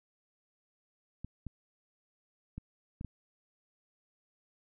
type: clicks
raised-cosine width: 5 ms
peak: -28 dBFS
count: 5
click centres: 1.246 / 1.467 / 2.58 / 3.011 / 3.047 s
effects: none